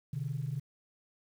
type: tone pair together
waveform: sine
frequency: 127.66 / 150 Hz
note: C3 / D3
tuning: -42 / +37 cents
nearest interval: minor third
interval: 279 cents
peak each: -35 / -35 dBFS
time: 0.13-0.6 s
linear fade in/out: 5 ms
effects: tanh soft clip ceiling -26 dBFS + 10-bit